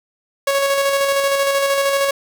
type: tone with tremolo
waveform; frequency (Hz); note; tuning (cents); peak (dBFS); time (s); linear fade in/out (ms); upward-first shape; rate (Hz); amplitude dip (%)
sawtooth; 554.4; C#5; 0; -10; 0.47-2.11; 5; square; 13; 30
effects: none